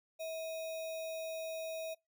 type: tone with sample-and-hold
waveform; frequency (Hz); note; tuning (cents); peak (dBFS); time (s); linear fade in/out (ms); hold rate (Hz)
sine; 645; E5; -38; -38; 0.19-1.95; 20; 3150
effects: noise-tail reverb RT60 0.2 s tail -24 dB re dry